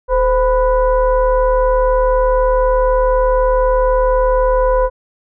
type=tone with frequency modulation; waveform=sine; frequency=516 Hz; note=C5; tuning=24 cents flat; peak=-10 dBFS; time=0.08-4.9 s; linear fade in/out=50 ms; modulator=478 Hz; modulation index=0.95; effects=none

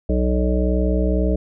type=harmonic tone; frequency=62 Hz; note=B1; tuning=7 cents sharp; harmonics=1 / 3 / 5 / 7 / 9 / 10; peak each=-18 / -23 / -25 / -26 / -28 / -28 dBFS; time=0.09-1.36 s; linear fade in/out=5 ms; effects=none

